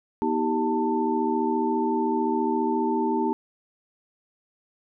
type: tone cluster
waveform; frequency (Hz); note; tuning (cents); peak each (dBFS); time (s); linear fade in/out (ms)
sine; 242.3 / 317.4 / 391.6 / 891; B3 / D#4 / G4 / A5; -33 / +35 / -2 / +22; -27; 0.22-3.33; 0
effects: none